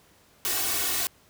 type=noise with comb filter; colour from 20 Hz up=white; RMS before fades=-27 dBFS; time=0.45-1.07 s; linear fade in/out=0 ms; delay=2.7 ms; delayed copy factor=+0.85; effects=pink hiss -59 dBFS RMS until 1.29 s + high-pass 60 Hz 12 dB/octave